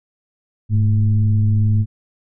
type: tone with frequency modulation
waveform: sine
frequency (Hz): 104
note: G#2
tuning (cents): +3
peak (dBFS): -12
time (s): 0.69-1.86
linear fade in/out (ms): 50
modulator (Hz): 115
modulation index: 0.5
effects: none